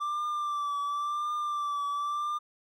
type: tone with vibrato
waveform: triangle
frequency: 1174.7 Hz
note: D6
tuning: in tune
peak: -27 dBFS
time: 0-2.39 s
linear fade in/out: 20 ms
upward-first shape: triangle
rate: 0.94 Hz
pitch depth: 46 cents each way
effects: none